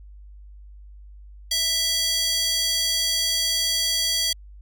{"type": "tone with high-pass filter", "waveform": "square", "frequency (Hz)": 659.3, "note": "E5", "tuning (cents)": 0, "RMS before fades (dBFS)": -23, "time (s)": [1.51, 4.33], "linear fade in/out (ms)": 5, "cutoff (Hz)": 4000, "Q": 2.4, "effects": ["added 50 Hz sine -41 dBFS peak until 4.61 s"]}